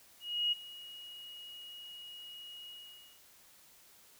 sine tone with ADSR envelope, 2888 Hz, F#7, 43 cents flat, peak -27 dBFS, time 0.2-3.22 s, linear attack 320 ms, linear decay 18 ms, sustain -19 dB, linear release 530 ms, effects white hiss -61 dBFS RMS until 4.19 s

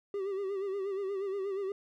triangle tone with vibrato, 392 Hz, G4, in tune, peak -30 dBFS, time 0.14-1.72 s, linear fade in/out 2 ms, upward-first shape sine, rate 8.4 Hz, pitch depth 66 cents each way, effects none

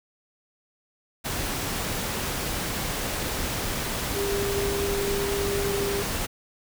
sine tone in noise, 400 Hz, G4, 35 cents sharp, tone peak -26 dBFS, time 4.15-6.03 s, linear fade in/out 20 ms, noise pink, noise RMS -29 dBFS, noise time 1.24-6.27 s, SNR 0 dB, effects none

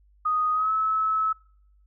sine tone with pitch glide, 1244.5 to 1297.3 Hz, D#6 to E6, 0 to -28 cents, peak -21 dBFS, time 0.25-1.33 s, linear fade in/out 10 ms, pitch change +72 cents, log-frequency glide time 0.53-0.71 s, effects noise-tail reverb RT60 0.7 s tail -26 dB re dry + added 50 Hz sine -56 dBFS peak until 1.86 s

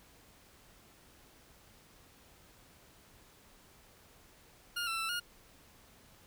20% pulse tone with pitch steps, 1416 / 1341 / 1331 / 1428 Hz, F6 / E6 / E6 / F6, +23 / +29 / +16 / +38 cents, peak -29 dBFS, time 4.76-5.2 s, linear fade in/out 10 ms, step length 110 ms, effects pink hiss -61 dBFS RMS until 6.26 s

